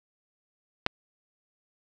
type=clicks; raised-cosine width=0.3 ms; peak=-7 / -22 dBFS; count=2; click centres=0.864 / 0.868 s; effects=none